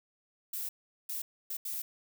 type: noise bursts at uneven times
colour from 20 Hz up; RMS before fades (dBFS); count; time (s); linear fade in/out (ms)
violet; -37; 4; 0.53-0.69 / 1.09-1.22 / 1.5-1.57 / 1.65-1.82; 5
effects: none